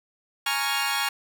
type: chord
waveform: 15% pulse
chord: Bb minor seventh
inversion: third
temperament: equal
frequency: 830.6 / 932.3 / 1108.7 / 1396.9 Hz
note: Ab5 / Bb5 / Db6 / F6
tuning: 0 / 0 / 0 / 0 cents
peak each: -22 / -25 / -23 / -23 dBFS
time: 0.46-1.09 s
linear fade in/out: 5 ms
effects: none